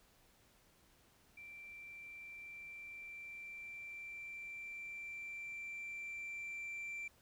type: tone with level ramp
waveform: sine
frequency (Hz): 2349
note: D7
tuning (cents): 0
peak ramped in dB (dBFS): -50 to -39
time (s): 1.37-7.08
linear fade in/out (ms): 5
effects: tanh soft clip ceiling -41 dBFS + pink hiss -69 dBFS RMS until 7.21 s